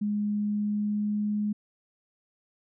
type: tone with pitch glide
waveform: sine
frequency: 207.7 to 209 Hz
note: G#3 to G#3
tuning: 0 to +11 cents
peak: -25 dBFS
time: 0.01-1.53 s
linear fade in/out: 10 ms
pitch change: +11 cents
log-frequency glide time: 0.3-1.3 s
effects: none